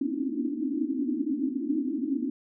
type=band-pass noise; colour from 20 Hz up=white; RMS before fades=-29 dBFS; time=0.01-2.3 s; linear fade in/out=5 ms; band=240 to 320 Hz; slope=96 dB/octave; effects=none